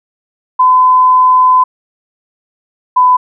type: tone pair in turn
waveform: sine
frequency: 1015 / 1002.8 Hz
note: B5 / B5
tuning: +47 / +26 cents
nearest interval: unison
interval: 21 cents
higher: first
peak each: -4 dBFS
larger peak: neither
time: 0.59-1.64 / 2.96-3.17 s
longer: first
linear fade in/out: 10 ms
effects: none